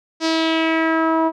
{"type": "tone with low-pass filter sweep", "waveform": "sawtooth", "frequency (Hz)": 323.5, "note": "E4", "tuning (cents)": -32, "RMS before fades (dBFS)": -18, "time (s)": [0.2, 1.32], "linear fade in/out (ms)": 50, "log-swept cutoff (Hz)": [5400, 890], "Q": 2.7, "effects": []}